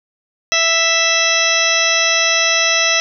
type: harmonic tone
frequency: 660 Hz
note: E5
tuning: 2 cents sharp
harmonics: 1 / 2 / 3 / 4 / 5 / 6 / 8 / 9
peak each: -22 / -23 / -19 / -18 / -22 / -22 / -20 / -20 dBFS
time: 0.52-3 s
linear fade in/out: 0 ms
effects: none